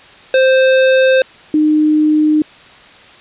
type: tone pair in turn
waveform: square / sine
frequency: 523.3 / 305.7 Hz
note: C5 / D#4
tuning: 0 / -30 cents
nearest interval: major sixth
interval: 930 cents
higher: first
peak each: -8 dBFS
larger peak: neither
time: 0.34-1.22 / 1.54-2.42 s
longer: neither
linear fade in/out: 2 ms
effects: white hiss -40 dBFS RMS until 3.2 s + resampled to 8000 Hz